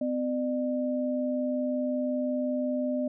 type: tone pair together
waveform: sine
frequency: 254.5 / 600 Hz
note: C4 / D5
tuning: -48 / +37 cents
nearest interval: octave + minor third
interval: 1485 cents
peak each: -28 / -30 dBFS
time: 0.01-3.08 s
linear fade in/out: 5 ms
effects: none